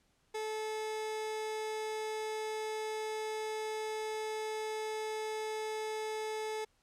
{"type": "tone", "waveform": "30% pulse", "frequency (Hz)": 433.8, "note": "A4", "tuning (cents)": -25, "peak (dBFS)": -33, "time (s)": [0.34, 6.65], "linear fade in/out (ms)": 10, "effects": ["pink hiss -73 dBFS RMS until 6.82 s", "low-pass 10000 Hz 12 dB/octave"]}